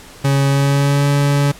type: tone with pitch glide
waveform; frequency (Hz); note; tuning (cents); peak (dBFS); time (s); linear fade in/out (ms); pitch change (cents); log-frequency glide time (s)
40% pulse; 138.59 to 142.57; C#3 to C#3; 0 to +49; -11; 0.24-1.52; 10; +49; 0.48-1.07
effects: pink hiss -39 dBFS RMS until 1.59 s + low-pass 12000 Hz 12 dB/octave